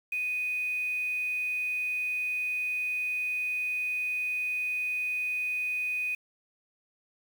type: tone with quantisation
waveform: sine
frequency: 2490 Hz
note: D#7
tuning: 1 cent sharp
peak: -28 dBFS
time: 0.12-6.15 s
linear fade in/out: 5 ms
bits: 8
effects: none